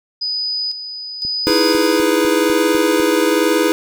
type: tone with tremolo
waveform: sine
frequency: 4978 Hz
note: D#8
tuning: in tune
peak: -18 dBFS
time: 0.21-2 s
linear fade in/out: 10 ms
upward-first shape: square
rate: 0.99 Hz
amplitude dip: 60%
type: click train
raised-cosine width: 3 ms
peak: -21 dBFS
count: 8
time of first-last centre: 1.25-3 s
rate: 4 Hz
type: chord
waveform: square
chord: E major seventh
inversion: third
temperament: equal with one note detuned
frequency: 311.1 / 332.1 / 415.3 / 493.9 Hz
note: D#4 / E4 / G#4 / B4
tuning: 0 / +13 / 0 / 0 cents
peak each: -19 dBFS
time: 1.47-3.72 s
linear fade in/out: 0 ms
effects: none